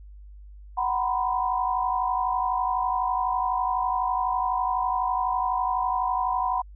sine tone cluster, 746 / 966 / 1018 Hz, F#5 / B5 / C6, +14 / -39 / -48 cents, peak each -27 dBFS, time 0.77-6.62 s, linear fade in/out 10 ms, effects added 50 Hz sine -42 dBFS peak until 6.75 s

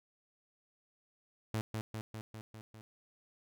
sawtooth tone with echo, 110 Hz, A2, in tune, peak -29 dBFS, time 1.54-1.61 s, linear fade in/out 0 ms, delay 200 ms, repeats 6, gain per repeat -3 dB, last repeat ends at 2.81 s, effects none

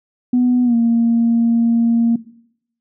sine tone with pitch glide, 247.4 to 232.2 Hz, B3 to A#3, +3 to -7 cents, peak -10 dBFS, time 0.33-2.16 s, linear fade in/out 5 ms, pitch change -110 cents, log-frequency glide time 0.64-0.75 s, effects noise-tail reverb RT60 0.7 s tail -19 dB re dry + tanh soft clip ceiling -7 dBFS

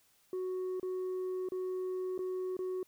sine tone with dropouts, 370 Hz, F#4, in tune, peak -31 dBFS, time 0.33-2.83 s, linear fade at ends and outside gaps 2 ms, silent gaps 0.798-0.829 / 1.488-1.52 / 2.179-2.19 / 2.568-2.59 s, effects tanh soft clip ceiling -33 dBFS + white hiss -69 dBFS RMS until 2.87 s

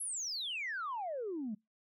sine exponential sweep, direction down, 11340 to 200 Hz, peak -35 dBFS, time 0-1.55 s, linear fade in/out 10 ms, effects noise-tail reverb RT60 0.2 s tail -26 dB re dry + tanh soft clip ceiling -32 dBFS

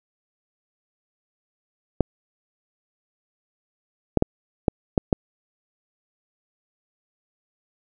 clicks, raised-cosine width 2 ms, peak -3 dBFS, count 6, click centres 2.007 / 4.173 / 4.224 / 4.682 / 4.978 / 5.128 s, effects none

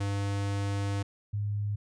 square / sine tone pair in turn, 100 / 103.23 Hz, G2 / G#2, +35 / -10 cents, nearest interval minor second, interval 55 cents, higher second, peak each -29 / -28 dBFS, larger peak second, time 0-1.03 / 1.33-1.76 s, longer first, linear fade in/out 10 ms, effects resampled to 22050 Hz

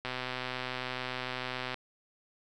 click train, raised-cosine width 0.3 ms, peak -19 dBFS, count 216, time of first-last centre 0.05-1.743 s, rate 127 Hz, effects none

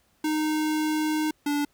square tone pair in turn, 308.5 / 290.4 Hz, D#4 / D4, -15 / -19 cents, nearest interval minor second, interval 104 cents, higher first, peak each -24 dBFS, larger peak neither, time 0.24-1.31 / 1.46-1.65 s, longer first, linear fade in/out 5 ms, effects pink hiss -66 dBFS RMS until 1.73 s

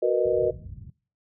sine chord, B major seventh, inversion second, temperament just, 370.4 / 463 / 493.9 / 617.4 Hz, F#4 / A#4 / B4 / D#5, +2 / -12 / 0 / -14 cents, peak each -25 dBFS, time 0.02-0.51 s, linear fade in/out 10 ms
pink low-pass noise, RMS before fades -38 dBFS, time 0.25-0.9 s, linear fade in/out 5 ms, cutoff 150 Hz, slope 24 dB/octave
effects noise-tail reverb RT60 0.4 s tail -22 dB re dry + high-pass 60 Hz 12 dB/octave

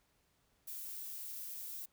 violet noise, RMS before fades -45 dBFS, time 0.67-1.86 s, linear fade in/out 10 ms, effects pink hiss -75 dBFS RMS until 1.92 s

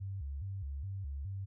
sine tone with vibrato, 82.4 Hz, E2, in tune, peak -37 dBFS, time 0-1.46 s, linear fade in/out 20 ms, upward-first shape square, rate 2.4 Hz, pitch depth 290 cents each way, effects none

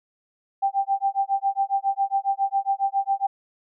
sine tone with tremolo, 787 Hz, G5, 7 cents sharp, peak -17 dBFS, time 0.62-3.27 s, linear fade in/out 10 ms, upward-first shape sine, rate 7.3 Hz, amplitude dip 100%, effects none

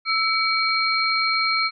sine tone cluster, 1316 / 2267 / 4204 Hz, E6 / C#7 / C8, -3 / +38 / +7 cents, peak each -23 dBFS, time 0.05-1.71 s, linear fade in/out 50 ms, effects none

